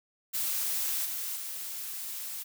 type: noise with level steps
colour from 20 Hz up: blue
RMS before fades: -31 / -35 / -38 dBFS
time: 0.33-2.44 s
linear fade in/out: 20 ms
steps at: 1.04 / 1.35 s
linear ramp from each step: 20 ms
effects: none